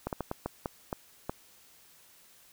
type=slowing click train; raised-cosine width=1 ms; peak=-18 dBFS; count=8; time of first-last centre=0.07-1.295 s; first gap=58 ms; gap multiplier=1.36; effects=white hiss -59 dBFS RMS until 2.52 s